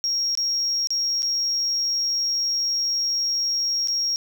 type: tone with dropouts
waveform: sine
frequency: 5588 Hz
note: F8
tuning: in tune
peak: -19 dBFS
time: 0.04-4.16 s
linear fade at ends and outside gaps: 0 ms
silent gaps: 0.352-0.374 / 0.872-0.905 / 1.222-1.229 / 3.874-3.883 s
effects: tanh soft clip ceiling -18 dBFS + 9-bit